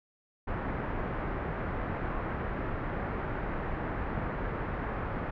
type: low-pass noise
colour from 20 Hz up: pink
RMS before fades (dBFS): -34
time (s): 0.47-5.31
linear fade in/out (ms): 10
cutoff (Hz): 1800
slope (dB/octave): 24
effects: none